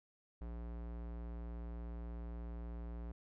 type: tone with low-pass filter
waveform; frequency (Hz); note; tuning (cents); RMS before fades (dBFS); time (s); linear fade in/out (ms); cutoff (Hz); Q
square; 58.27; A#1; 0; -45; 0.41-3.12; 5; 1300; 0.52
effects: none